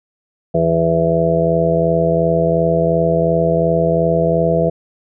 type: harmonic tone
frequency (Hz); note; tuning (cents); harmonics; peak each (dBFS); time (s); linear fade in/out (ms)
82.8; E2; +8; 1 / 2 / 4 / 5 / 6 / 7 / 8; -29 / -17 / -24 / -22 / -17 / -28 / -17; 0.54-4.7; 10
effects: none